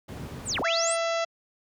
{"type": "noise", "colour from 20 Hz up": "brown", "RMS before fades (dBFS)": -33, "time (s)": [0.08, 0.63], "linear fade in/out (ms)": 10}
{"type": "linear two-way sweep", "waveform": "sine", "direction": "down then up", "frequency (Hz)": [9520, 173.9, 9520], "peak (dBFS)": -26, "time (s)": [0.45, 0.97], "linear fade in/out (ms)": 50, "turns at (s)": 0.6}
{"type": "harmonic tone", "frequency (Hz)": 667, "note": "E5", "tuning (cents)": 20, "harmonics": [1, 2, 3, 4, 5, 6, 7, 8, 9, 10], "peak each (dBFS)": [-26, -32, -36, -38, -40, -42, -43, -44, -45, -46], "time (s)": [0.64, 1.25], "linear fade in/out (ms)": 10}
{"effects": ["high-pass 100 Hz 12 dB/octave"]}